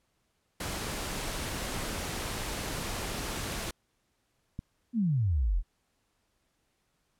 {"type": "noise", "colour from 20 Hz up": "pink", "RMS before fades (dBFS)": -35, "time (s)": [0.6, 3.71], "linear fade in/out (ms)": 5}
{"type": "click", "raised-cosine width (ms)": 5, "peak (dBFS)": -24, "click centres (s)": 4.591}
{"type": "exponential sweep", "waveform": "sine", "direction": "down", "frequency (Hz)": [250.6, 35.89], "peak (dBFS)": -24, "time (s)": [4.93, 5.63], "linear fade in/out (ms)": 50}
{"effects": ["pink hiss -75 dBFS RMS until 7.19 s", "low-pass 12000 Hz 12 dB/octave"]}